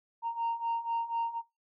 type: beating tone pair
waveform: sine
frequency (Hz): 923 / 927.1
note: A#5 / A#5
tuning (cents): -17 / -10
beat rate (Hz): 4.1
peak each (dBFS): -34 / -31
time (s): 0.22-1.42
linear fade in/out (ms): 50
effects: noise-tail reverb RT60 0.2 s tail -18 dB re dry + tanh soft clip ceiling -26 dBFS